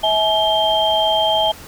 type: tone cluster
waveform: sine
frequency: 646 / 852 / 3171 Hz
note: E5 / G#5 / G7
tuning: -35 / +44 / +19 cents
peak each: -18 dBFS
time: 0.03-1.52 s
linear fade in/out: 10 ms
effects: pink hiss -38 dBFS RMS until 1.67 s